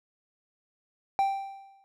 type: tone with exponential decay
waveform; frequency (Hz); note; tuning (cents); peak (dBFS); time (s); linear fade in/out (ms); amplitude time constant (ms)
triangle; 784; G5; 0; -18; 1.19-1.84; 0; 140
effects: none